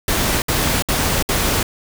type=noise bursts; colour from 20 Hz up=pink; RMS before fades=-18 dBFS; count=4; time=0.08-1.629 s; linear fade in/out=2 ms; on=340 ms; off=63 ms; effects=none